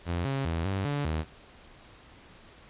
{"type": "tone with pitch steps", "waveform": "sawtooth", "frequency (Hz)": [86.4, 136.2, 82.6, 96.9, 144.1, 78.5], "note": ["F2", "C#3", "E2", "G2", "D3", "D#2"], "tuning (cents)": [-18, -30, 4, -20, -33, 16], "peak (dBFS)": -24, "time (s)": [0.05, 1.25], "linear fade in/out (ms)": 50, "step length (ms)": 200, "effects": ["pink hiss -53 dBFS RMS until 2.69 s", "resampled to 8000 Hz"]}